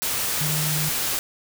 sine tone in noise, 152.4 Hz, D#3, 36 cents flat, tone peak -25 dBFS, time 0.41-0.89 s, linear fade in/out 0 ms, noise white, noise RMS -25 dBFS, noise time 0.02-1.19 s, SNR -3 dB, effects none

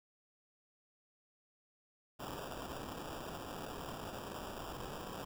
blue noise with sample-and-hold, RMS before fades -45 dBFS, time 2.19-5.25 s, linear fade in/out 10 ms, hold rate 2100 Hz, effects none

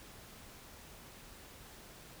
silence, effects pink hiss -54 dBFS RMS until 2.2 s

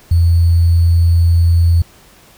sine tone with sample-and-hold, 84.7 Hz, E2, 48 cents sharp, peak -7 dBFS, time 0.11-1.82 s, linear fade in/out 5 ms, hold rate 4410 Hz, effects pink hiss -45 dBFS RMS until 2.37 s

